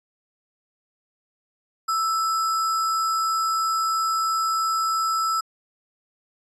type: tone with sample-and-hold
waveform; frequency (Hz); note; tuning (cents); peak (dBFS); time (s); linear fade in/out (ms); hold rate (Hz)
sine; 1318.5; E6; 0; -20; 1.88-5.41; 10; 6300
effects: resampled to 24000 Hz